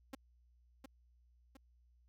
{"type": "tone with echo", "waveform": "sawtooth", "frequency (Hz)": 267.7, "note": "C4", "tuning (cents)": 40, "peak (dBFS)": -39, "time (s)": [0.13, 0.15], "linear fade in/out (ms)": 5, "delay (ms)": 710, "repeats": 2, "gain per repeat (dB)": -6, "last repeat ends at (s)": 1.57, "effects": ["added 60 Hz sine -66 dBFS peak until 2.08 s"]}